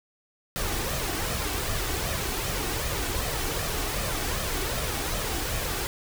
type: noise with flanger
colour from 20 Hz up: pink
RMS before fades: -29 dBFS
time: 0.56-5.87 s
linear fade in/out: 0 ms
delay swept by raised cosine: 1.6 to 2.7 ms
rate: 2.6 Hz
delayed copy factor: +0.5
effects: none